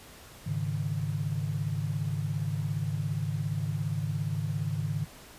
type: chord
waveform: sine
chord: Ab suspended fourth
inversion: none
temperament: just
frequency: 103.83 / 138.43 / 155.74 Hz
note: Ab2 / Db3 / Eb3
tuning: 0 / -2 / +2 cents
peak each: -33 / -33 / -32 dBFS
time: 0.46-5.05 s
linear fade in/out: 10 ms
effects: pink hiss -50 dBFS RMS until 5.38 s + resampled to 32000 Hz